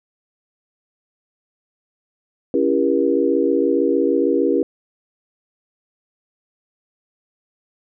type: chord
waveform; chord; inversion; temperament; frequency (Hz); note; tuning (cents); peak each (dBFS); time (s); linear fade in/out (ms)
sine; C# diminished seventh; none; just; 277.2 / 332.6 / 399.1 / 479; C#4 / E4 / G4 / Bb4; 0 / +16 / +31 / +47; -20; 2.54-4.63; 2
effects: none